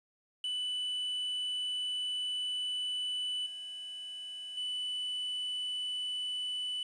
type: tone with level steps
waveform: triangle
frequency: 2985 Hz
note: F#7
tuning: 15 cents sharp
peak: -31 / -39 / -32 dBFS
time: 0.44-6.83 s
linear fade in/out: 2 ms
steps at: 3.46 / 4.57 s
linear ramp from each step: 5 ms
effects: resampled to 22050 Hz + 10-bit